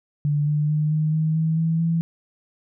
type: tone with pitch steps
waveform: sine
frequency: 146.83 / 149.4 / 152.01 / 154.67 / 157.37 / 160.12 / 162.92 / 165.77 Hz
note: D3 / D3 / D#3 / D#3 / D#3 / D#3 / E3 / E3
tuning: 0 / +30 / -40 / -10 / +20 / +50 / -20 / +10 cents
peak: -18 dBFS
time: 0.25-2.01 s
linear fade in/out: 0 ms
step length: 220 ms
effects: none

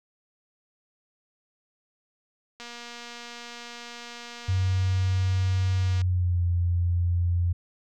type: click train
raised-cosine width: 0.2 ms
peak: -24 dBFS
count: 814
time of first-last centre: 2.6-6.016 s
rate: 238 Hz
type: tone with pitch glide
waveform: sine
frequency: 94 to 87.2 Hz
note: F#2 to F2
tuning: +28 to -2 cents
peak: -21 dBFS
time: 4.48-7.53 s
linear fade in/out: 10 ms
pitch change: -130 cents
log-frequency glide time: 5.75-6.44 s
effects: none

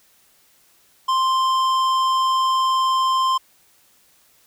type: tone with tanh clipping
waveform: sine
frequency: 1046.5 Hz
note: C6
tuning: in tune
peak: -18 dBFS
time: 1.08-3.38 s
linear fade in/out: 10 ms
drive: 13 dB
effects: white hiss -57 dBFS RMS until 4.46 s

